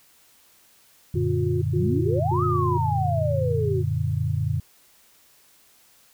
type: chord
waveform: sine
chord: Gb augmented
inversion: none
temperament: equal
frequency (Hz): 92.5 / 116.54 / 146.83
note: Gb2 / Bb2 / D3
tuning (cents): 0 / 0 / 0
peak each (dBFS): -26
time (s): 1.14-4.6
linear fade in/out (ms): 5
type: tone bursts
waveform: sine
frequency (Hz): 357.8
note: F4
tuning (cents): +42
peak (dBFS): -25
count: 3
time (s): 1.15-2.78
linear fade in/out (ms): 10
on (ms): 470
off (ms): 110
type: exponential two-way sweep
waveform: sine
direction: up then down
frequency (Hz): 139.9 to 1295 to 352.2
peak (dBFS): -24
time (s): 1.74-3.84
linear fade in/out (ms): 50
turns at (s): 2.44
effects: white hiss -57 dBFS RMS until 6.13 s